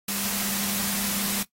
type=tone in noise; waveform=sine; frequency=200 Hz; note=G3; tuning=35 cents sharp; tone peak=-33 dBFS; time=0.08-1.43 s; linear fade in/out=5 ms; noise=white; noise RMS=-28 dBFS; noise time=0.08-1.43 s; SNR=-8 dB; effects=noise-tail reverb RT60 0.1 s tail -17 dB re dry + AAC 48 kbps